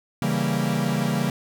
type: chord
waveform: 45% pulse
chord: C# diminished seventh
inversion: none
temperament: equal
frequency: 138.59 / 164.81 / 196 / 233.1 Hz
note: C#3 / E3 / G3 / Bb3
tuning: 0 / 0 / 0 / 0 cents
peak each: -27 dBFS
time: 0.22-1.3 s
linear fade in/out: 2 ms
effects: none